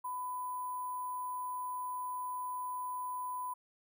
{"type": "tone with sample-and-hold", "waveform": "sine", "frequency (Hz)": 1000, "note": "B5", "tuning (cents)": 21, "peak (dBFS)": -36, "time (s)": [0.04, 3.54], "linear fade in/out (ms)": 10, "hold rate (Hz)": 11025, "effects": []}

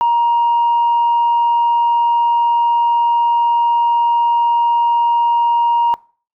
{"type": "tone", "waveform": "sine", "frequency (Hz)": 942, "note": "A#5", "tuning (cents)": 18, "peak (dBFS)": -9, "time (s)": [0.01, 5.94], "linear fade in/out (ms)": 0, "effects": ["noise-tail reverb RT60 0.4 s tail -23 dB re dry", "tanh soft clip ceiling -8 dBFS"]}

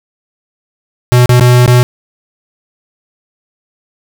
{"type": "tone with dropouts", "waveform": "square", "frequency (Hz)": 123.5, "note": "B2", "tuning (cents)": 0, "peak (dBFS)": -4, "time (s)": [1.12, 1.83], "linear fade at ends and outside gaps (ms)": 0, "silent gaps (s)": [[1.258, 1.293], [1.397, 1.409], [1.661, 1.678]], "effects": []}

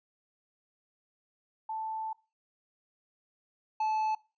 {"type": "tone pair in turn", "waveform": ["sine", "triangle"], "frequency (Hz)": [880, 868.4], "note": ["A5", "A5"], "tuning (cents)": [0, -23], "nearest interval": "unison", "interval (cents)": 23, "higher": "first", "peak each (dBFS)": [-33, -25], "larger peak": "second", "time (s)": [[1.69, 2.13], [3.8, 4.15]], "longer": "first", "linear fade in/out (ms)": 5, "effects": ["noise-tail reverb RT60 0.3 s tail -22 dB re dry", "resampled to 16000 Hz"]}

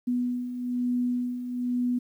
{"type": "beating tone pair", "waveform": "sine", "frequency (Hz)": [245.3, 246.4], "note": ["B3", "B3"], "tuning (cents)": [-12, -4], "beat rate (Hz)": 1.1, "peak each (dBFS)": [-33, -26], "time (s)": [0.07, 1.99], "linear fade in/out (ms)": 10, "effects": ["10-bit"]}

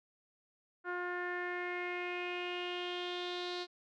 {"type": "tone with low-pass filter sweep", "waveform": "sawtooth", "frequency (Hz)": 355.9, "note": "F4", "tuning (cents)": 33, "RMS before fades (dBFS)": -39, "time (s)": [0.84, 3.67], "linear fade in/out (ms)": 50, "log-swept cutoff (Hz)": [1500, 4200], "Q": 5.1, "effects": []}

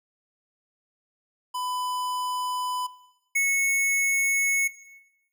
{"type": "tone pair in turn", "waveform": "square", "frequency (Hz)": [1000, 2201], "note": ["B5", "C#7"], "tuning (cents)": [21, -13], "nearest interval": "octave + major second", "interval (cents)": 1366, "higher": "second", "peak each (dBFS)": [-29, -21], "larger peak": "second", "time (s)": [[1.54, 2.87], [3.35, 4.68]], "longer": "neither", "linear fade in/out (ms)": 10, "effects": ["noise-tail reverb RT60 1.0 s tail -17 dB re dry"]}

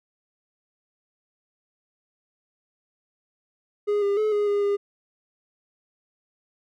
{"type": "tone with pitch steps", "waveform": "triangle", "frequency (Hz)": [413.5, 402.1, 429.1, 414.1, 407.7, 404.7], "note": ["G#4", "G4", "A4", "G#4", "G#4", "G#4"], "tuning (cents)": [-8, 44, -43, -5, -32, -45], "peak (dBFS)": -18, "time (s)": [3.87, 4.77], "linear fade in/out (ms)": 20, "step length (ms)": 150, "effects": []}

